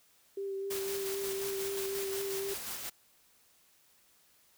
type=tone with vibrato; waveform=sine; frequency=392 Hz; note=G4; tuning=in tune; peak=-34 dBFS; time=0.37-2.54 s; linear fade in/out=5 ms; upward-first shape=sine; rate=3.9 Hz; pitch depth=16 cents each way
type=noise with tremolo; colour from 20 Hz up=white; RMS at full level=-39 dBFS; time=0.7-2.9 s; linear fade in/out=10 ms; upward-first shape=square; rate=5.6 Hz; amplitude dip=30%
effects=white hiss -66 dBFS RMS until 4.57 s